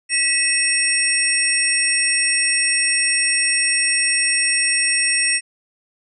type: tone cluster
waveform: sine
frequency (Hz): 1945 / 2586 / 5540 / 8560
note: B6 / E7 / F8 / C9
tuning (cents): -27 / -34 / -15 / +38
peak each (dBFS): -23 / -21 / -22 / -19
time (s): 0.09-5.41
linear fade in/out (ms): 50
effects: none